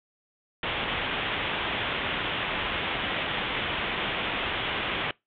white low-pass noise, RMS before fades -30 dBFS, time 0.63-5.11 s, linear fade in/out 2 ms, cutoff 3500 Hz, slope 96 dB/octave, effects noise-tail reverb RT60 0.2 s tail -24 dB re dry

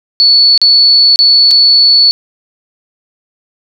sine tone with dropouts, 4435 Hz, C#8, in tune, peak -3 dBFS, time 0.2-2.11 s, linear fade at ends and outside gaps 0 ms, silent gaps 0.577-0.616 / 1.159-1.19 / 1.509-1.513 s, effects none

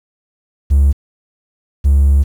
triangle tone pair in turn, 70 / 70 Hz, C#2 / C#2, +18 / +18 cents, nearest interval unison, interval 0 cents, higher neither, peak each -4 dBFS, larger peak neither, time 0.7-0.93 / 1.84-2.24 s, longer second, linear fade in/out 20 ms, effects tanh soft clip ceiling -2 dBFS + 7-bit

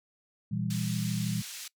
sine chord, E diminished, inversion second, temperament just, 118.67 / 164.81 / 197.78 Hz, Bb2 / E3 / G3, +31 / 0 / +16 cents, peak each -33 dBFS, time 0.51-1.42 s, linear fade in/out 10 ms
pink band-pass noise, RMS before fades -42 dBFS, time 0.7-1.68 s, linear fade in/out 5 ms, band 3200 to 11000 Hz, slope 12 dB/octave
effects noise-tail reverb RT60 0.1 s tail -22 dB re dry

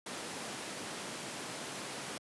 pink high-pass noise, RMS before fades -42 dBFS, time 0.06-2.18 s, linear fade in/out 5 ms, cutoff 180 Hz, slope 12 dB/octave, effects high-pass 100 Hz 12 dB/octave + resampled to 24000 Hz

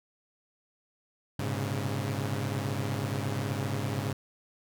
sawtooth tone cluster, 102.1 / 117.1 / 129.8 / 138.3 Hz, G#2 / A#2 / C3 / C#3, -29 / +8 / -13 / -4 cents, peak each -29 / -35 / -35 / -30 dBFS, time 1.39-4.13 s, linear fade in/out 5 ms, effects none

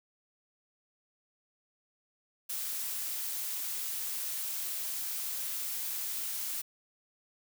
blue noise, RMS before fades -36 dBFS, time 2.49-6.62 s, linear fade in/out 10 ms, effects none

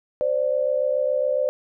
sine tone pair together, 520.1 / 587.3 Hz, C5 / D5, -10 / 0 cents, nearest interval major second, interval 210 cents, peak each -22 dBFS, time 0.21-1.49 s, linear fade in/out 0 ms, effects none

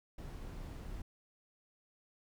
brown noise, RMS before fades -45 dBFS, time 0.18-1.02 s, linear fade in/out 5 ms, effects none

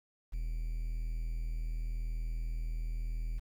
triangle tone with quantisation, 40.46 Hz, E1, 32 cents flat, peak -31 dBFS, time 0.32-3.4 s, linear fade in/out 20 ms, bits 10, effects none

